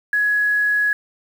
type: tone with quantisation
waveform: sine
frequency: 1678 Hz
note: G#6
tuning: 17 cents sharp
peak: -15 dBFS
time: 0.13-0.93 s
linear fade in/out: 2 ms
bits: 7
effects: none